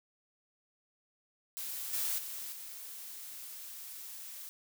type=noise with level steps; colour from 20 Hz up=blue; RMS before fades=-40 / -34 / -42 / -46 dBFS; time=1.57-4.49 s; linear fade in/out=0 ms; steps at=1.93 / 2.18 / 2.52 s; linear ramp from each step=5 ms; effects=none